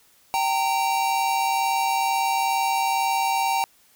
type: tone pair together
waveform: square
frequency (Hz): 778 / 920.2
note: G5 / A#5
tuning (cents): -13 / -23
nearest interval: minor third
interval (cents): 290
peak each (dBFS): -24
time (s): 0.34-3.64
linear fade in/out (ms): 0
effects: white hiss -58 dBFS RMS until 3.95 s